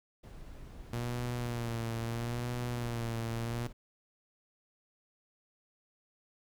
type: noise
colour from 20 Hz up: brown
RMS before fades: -47 dBFS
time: 0.23-3.73 s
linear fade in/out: 10 ms
type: tone with vibrato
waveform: sawtooth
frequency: 118.3 Hz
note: A#2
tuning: 26 cents sharp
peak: -30 dBFS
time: 0.93-3.67 s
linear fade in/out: 0 ms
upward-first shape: sine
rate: 0.76 Hz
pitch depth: 53 cents each way
effects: none